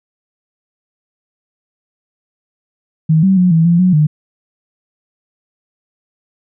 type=tone with pitch steps; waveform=sine; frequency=158.5 / 191.6 / 181 / 162.9 / 171.2 / 183.3 / 151.7 Hz; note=D#3 / G3 / F#3 / E3 / F3 / F#3 / D#3; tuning=+32 / -39 / -38 / -20 / -34 / -16 / -44 cents; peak=-7 dBFS; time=3.09-4.07 s; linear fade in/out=10 ms; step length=140 ms; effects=none